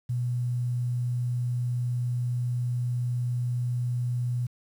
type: tone with quantisation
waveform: sine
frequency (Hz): 122.4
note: B2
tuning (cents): -15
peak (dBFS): -25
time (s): 0.09-4.47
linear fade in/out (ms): 10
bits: 9
effects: none